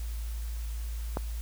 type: click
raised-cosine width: 1 ms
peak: -16 dBFS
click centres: 1.171 s
effects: added 56 Hz sine -32 dBFS peak until 1.41 s + white hiss -50 dBFS RMS until 1.41 s